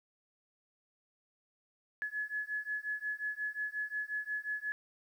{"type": "beating tone pair", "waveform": "sine", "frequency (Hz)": [1700, 1705.6], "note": ["G#6", "G#6"], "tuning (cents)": [40, 46], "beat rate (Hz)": 5.6, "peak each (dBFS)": [-38, -38], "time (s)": [2.02, 4.72], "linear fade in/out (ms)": 0, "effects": ["11-bit"]}